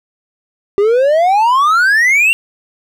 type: exponential sweep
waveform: triangle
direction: up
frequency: 392 to 2794 Hz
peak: -6 dBFS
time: 0.78-2.33 s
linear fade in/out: 0 ms
effects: none